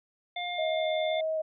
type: harmonic tone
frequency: 708 Hz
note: F5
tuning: 23 cents sharp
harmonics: 1 / 3 / 5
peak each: -34 / -37 / -37 dBFS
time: 0.36-1.21 s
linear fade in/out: 5 ms
type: tone with vibrato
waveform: sine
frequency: 631 Hz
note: D#5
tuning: 24 cents sharp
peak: -27 dBFS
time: 0.58-1.42 s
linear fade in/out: 10 ms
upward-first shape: square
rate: 1.9 Hz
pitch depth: 10 cents each way
effects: none